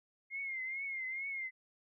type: tone with vibrato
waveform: sine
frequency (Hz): 2128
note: C7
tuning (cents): +29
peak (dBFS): -37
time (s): 0.3-1.51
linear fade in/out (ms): 50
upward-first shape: triangle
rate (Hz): 2.3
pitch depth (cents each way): 83
effects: none